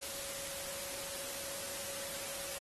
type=tone in noise; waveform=sine; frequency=554 Hz; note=C#5; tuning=1 cent flat; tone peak=-50 dBFS; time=0.01-2.59 s; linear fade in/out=20 ms; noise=white; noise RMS=-42 dBFS; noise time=0.01-2.59 s; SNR=-11 dB; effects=AAC 32 kbps